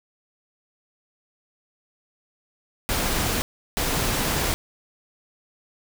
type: noise bursts at uneven times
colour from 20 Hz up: pink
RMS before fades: -24 dBFS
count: 2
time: 2.89-3.42 / 3.77-4.54 s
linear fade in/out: 0 ms
effects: none